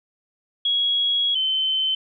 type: tone pair in turn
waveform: sine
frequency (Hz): 3322 / 3072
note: G#7 / G7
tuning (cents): 0 / -36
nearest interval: minor second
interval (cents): 136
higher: first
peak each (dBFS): -18 / -19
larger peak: first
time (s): 0.65-1.35 / 1.35-1.95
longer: first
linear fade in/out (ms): 5
effects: none